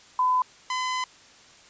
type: tone pair in turn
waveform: sine / sawtooth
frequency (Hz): 1009 / 1015.4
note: B5 / B5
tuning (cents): +37 / +48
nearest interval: unison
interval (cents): 11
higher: second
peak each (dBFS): -19 / -22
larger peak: first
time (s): 0.19-0.42 / 0.7-1.04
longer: second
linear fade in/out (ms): 2
effects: white hiss -52 dBFS RMS until 1.69 s + resampled to 16000 Hz